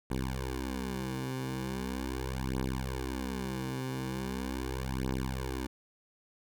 10% pulse beating tone pair, 64.9 / 65.3 Hz, C2 / C2, -13 / -3 cents, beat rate 0.4 Hz, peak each -28 dBFS, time 0.1-5.67 s, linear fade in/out 10 ms, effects none

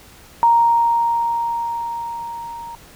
sine tone with level ramp, 933 Hz, A#5, 1 cent sharp, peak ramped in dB -9 to -30 dBFS, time 0.43-2.75 s, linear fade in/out 0 ms, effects pink hiss -45 dBFS RMS until 2.95 s

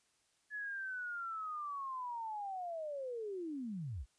sine linear sweep, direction down, 1716 to 47.13 Hz, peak -39 dBFS, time 0.5-4.06 s, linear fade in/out 50 ms, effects white hiss -75 dBFS RMS until 4.18 s + resampled to 22050 Hz

